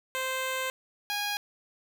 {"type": "tone pair in turn", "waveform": "10% pulse", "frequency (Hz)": [521, 822], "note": ["C5", "G#5"], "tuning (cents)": [-7, -18], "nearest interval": "minor sixth", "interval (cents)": 789, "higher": "second", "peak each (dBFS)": -21, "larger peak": "neither", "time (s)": [[0.15, 0.7], [1.1, 1.37]], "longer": "first", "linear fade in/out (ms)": 0, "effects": []}